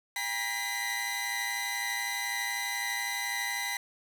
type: tone cluster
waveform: sawtooth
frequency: 803 / 957 / 1916 / 2028 Hz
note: G5 / A#5 / A#6 / B6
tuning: +41 / +45 / +47 / +45 cents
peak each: -36 / -37 / -33 / -30 dBFS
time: 0.16-3.77 s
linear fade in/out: 2 ms
effects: none